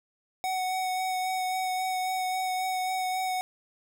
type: tone with vibrato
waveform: square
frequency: 745 Hz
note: F#5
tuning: 12 cents sharp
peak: -28 dBFS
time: 0.44-3.41 s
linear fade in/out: 0 ms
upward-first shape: sine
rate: 3.7 Hz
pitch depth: 14 cents each way
effects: none